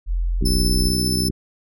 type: tone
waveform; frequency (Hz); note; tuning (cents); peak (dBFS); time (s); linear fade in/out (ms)
sine; 43; F1; -26; -18; 0.06-0.93; 50
type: harmonic tone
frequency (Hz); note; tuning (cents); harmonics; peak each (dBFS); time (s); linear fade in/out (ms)
62.9; B1; +32; 1 / 2 / 3 / 4 / 5 / 6; -25 / -26 / -25 / -28 / -29 / -30; 0.41-1.31; 5
type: tone with tremolo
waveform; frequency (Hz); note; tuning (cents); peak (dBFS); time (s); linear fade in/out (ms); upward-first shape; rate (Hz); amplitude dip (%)
sawtooth; 5274; E8; 0; -18; 0.45-1.29; 10; triangle; 15; 30
effects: none